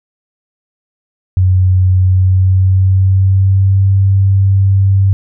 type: tone with pitch glide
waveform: sine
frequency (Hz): 92.6 to 97.32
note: F#2 to G2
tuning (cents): +2 to -12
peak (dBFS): -6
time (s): 1.37-5.13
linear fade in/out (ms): 0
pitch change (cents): +86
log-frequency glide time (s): 1.97-3.89
effects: none